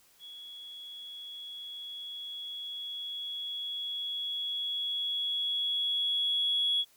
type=tone with level ramp; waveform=sine; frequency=3353 Hz; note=G#7; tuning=16 cents sharp; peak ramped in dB=-44 to -24 dBFS; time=0.19-6.85 s; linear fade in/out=50 ms; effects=tanh soft clip ceiling -20 dBFS + white hiss -63 dBFS RMS until 6.96 s